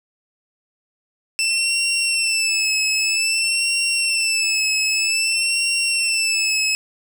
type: tone with vibrato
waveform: 20% pulse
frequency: 2661 Hz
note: E7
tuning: 16 cents sharp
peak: -12 dBFS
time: 1.39-6.75 s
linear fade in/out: 0 ms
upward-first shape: sine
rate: 0.52 Hz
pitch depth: 54 cents each way
effects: none